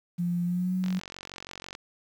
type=tone with pitch glide; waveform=sine; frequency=174.61 to 184.99 Hz; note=F3 to F#3; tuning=0 to 0 cents; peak=-25 dBFS; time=0.18-1 s; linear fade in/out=20 ms; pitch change=+100 cents; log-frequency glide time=0.44-0.75 s
type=click train; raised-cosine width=0.2 ms; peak=-22 dBFS; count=43; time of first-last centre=0.84-1.751 s; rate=46.1 Hz
effects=9-bit

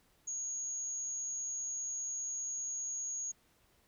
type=tone; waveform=sine; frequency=6645 Hz; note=G#8; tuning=in tune; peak=-36 dBFS; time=0.27-3.32 s; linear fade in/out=10 ms; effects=pink hiss -70 dBFS RMS until 3.87 s

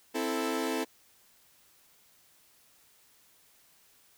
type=chord; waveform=sawtooth; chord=A minor; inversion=first; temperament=equal; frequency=261.6 / 329.6 / 440 Hz; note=C4 / E4 / A4; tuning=0 / 0 / 0 cents; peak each=-30 dBFS; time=0.14-0.85 s; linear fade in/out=20 ms; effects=white hiss -63 dBFS RMS until 4.17 s

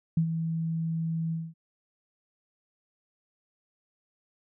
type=tone with ADSR envelope; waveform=sine; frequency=163.3 Hz; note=E3; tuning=16 cents flat; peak=-19 dBFS; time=0.17-1.54 s; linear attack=4 ms; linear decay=84 ms; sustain=-8 dB; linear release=220 ms; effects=none

